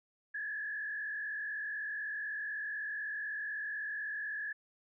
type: tone with frequency modulation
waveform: sine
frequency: 1700 Hz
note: G#6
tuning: 40 cents sharp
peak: -36 dBFS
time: 0.34-4.53 s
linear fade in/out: 10 ms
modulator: 44 Hz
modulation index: 1.2
effects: none